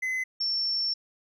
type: tone pair in turn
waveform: triangle / sine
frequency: 2037 / 5426 Hz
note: C7 / E8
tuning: -47 / +49 cents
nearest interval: octave + perfect fourth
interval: 1696 cents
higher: second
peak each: -25 dBFS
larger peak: neither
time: 0.02-0.24 / 0.4-0.94 s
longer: second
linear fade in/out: 10 ms
effects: none